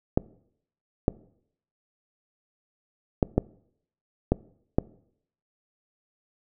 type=clicks; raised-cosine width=2 ms; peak=-6 dBFS; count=6; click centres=0.175 / 1.081 / 3.228 / 3.38 / 4.32 / 4.785 s; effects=noise-tail reverb RT60 0.7 s tail -22 dB re dry